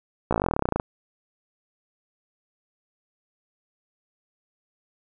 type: slowing click train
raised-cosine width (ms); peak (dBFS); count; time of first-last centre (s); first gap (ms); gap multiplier
1; -8; 20; 0.31-0.799; 16; 1.05
effects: none